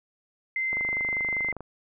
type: tone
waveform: sine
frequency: 2075 Hz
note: C7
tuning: 15 cents flat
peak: -25 dBFS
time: 0.56-1.52 s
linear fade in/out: 2 ms
type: click train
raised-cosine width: 1 ms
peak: -24 dBFS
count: 23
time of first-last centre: 0.73-1.606 s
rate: 25.1 Hz
effects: none